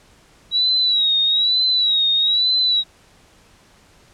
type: tone with vibrato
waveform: sine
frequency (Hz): 3869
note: B7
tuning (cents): -36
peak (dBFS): -14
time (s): 0.51-2.84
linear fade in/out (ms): 50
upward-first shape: sine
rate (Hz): 1.1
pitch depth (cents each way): 78
effects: pink hiss -52 dBFS RMS until 4.13 s + low-pass 9000 Hz 12 dB/octave